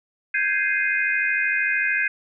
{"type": "chord", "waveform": "sine", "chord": "Ab major seventh", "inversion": "third", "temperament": "equal", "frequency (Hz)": [1568, 1661.2, 2093, 2489], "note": ["G6", "Ab6", "C7", "Eb7"], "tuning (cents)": [0, 0, 0, 0], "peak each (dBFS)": -25, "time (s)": [0.34, 2.08], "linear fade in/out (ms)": 5, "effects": []}